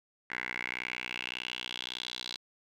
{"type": "tone with band-pass filter sweep", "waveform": "10% pulse", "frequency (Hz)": 61.74, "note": "B1", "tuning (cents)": 0, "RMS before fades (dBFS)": -39, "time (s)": [0.3, 2.37], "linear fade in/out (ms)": 5, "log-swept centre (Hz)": [1900, 4000], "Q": 4.8, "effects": []}